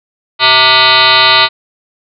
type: tone with frequency modulation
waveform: sine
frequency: 2511 Hz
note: D#7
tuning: 15 cents sharp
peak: -4 dBFS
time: 0.39-1.49 s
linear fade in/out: 50 ms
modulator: 266 Hz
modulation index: 6.5
effects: none